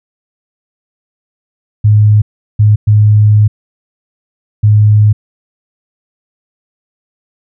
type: tone bursts at uneven times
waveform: sine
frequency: 105.7 Hz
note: G#2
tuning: 31 cents sharp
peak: -3 dBFS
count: 4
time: 1.84-2.22 / 2.59-2.76 / 2.87-3.48 / 4.63-5.13 s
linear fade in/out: 10 ms
effects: none